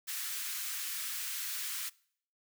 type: high-pass noise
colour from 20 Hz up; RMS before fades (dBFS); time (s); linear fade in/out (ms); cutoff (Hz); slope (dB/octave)
white; -38; 0.07-1.9; 20; 1300; 24
effects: noise-tail reverb RT60 0.6 s tail -23 dB re dry